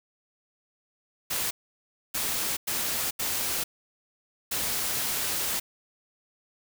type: noise bursts at uneven times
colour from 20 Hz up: white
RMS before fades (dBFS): -29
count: 5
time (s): 1.3-1.51 / 2.14-2.57 / 2.67-3.11 / 3.19-3.64 / 4.51-5.6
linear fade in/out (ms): 10
effects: none